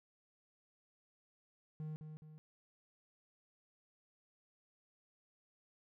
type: tone with echo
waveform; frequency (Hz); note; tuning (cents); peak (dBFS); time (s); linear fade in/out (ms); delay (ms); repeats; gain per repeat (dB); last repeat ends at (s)
triangle; 154.6; D#3; -11; -39; 1.8-1.96; 0; 210; 2; -6; 2.38
effects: none